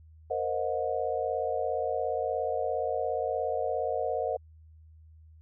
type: chord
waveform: sine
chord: C half-diminished seventh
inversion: third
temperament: equal with one note detuned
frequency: 466.2 / 523.3 / 622.3 / 724.3 Hz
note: Bb4 / C5 / Eb5 / Gb5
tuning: 0 / 0 / 0 / -37 cents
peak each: -33 dBFS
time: 0.3-4.37 s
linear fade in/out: 10 ms
effects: added 79 Hz sine -51 dBFS peak until 5.41 s